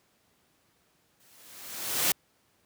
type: noise with exponential growth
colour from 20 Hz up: white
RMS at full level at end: -23 dBFS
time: 1.2-2.12 s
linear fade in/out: 2 ms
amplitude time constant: 200 ms
effects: pink hiss -68 dBFS RMS until 2.65 s + high-pass 100 Hz 12 dB/octave